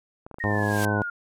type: clicks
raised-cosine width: 1 ms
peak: -26 dBFS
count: 11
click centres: 0.265 / 0.313 / 0.343 / 0.385 / 0.449 / 0.511 / 0.554 / 0.593 / 0.627 / 0.716 / 0.764 s
type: noise with exponential growth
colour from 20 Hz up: white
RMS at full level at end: -29 dBFS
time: 0.39-0.85 s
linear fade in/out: 0 ms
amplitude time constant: 100 ms
type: exponential sweep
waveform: sine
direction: down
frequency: 1880 to 1400 Hz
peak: -28 dBFS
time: 0.4-1.1 s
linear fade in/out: 5 ms
type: harmonic tone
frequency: 103.9 Hz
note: G#2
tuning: 1 cent sharp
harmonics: 1 / 2 / 3 / 4 / 5 / 6 / 7 / 8 / 9 / 10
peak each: -26 / -29 / -31 / -32 / -33 / -34 / -34 / -35 / -36 / -36 dBFS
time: 0.44-1.02 s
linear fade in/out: 0 ms
effects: low-pass 12000 Hz 12 dB/octave